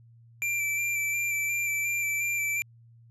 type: tone with vibrato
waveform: square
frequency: 2349 Hz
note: D7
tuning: in tune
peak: -27 dBFS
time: 0.42-2.62 s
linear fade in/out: 0 ms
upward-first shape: square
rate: 2.8 Hz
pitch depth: 17 cents each way
effects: added 116 Hz sine -52 dBFS peak until 3.1 s + resampled to 32000 Hz